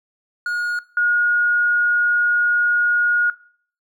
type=tone pair in turn; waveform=triangle / sine; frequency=1439 / 1439 Hz; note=F#6 / F#6; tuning=-49 / -49 cents; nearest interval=unison; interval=0 cents; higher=neither; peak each=-18 / -14 dBFS; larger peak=second; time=0.46-0.79 / 0.97-3.3 s; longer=second; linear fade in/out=2 ms; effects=noise-tail reverb RT60 0.5 s tail -19 dB re dry